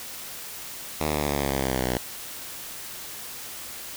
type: exponential sweep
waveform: 5% pulse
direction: down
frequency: 77.78 to 61.2 Hz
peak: -13 dBFS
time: 1-1.98 s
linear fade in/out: 10 ms
effects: white hiss -38 dBFS RMS until 3.96 s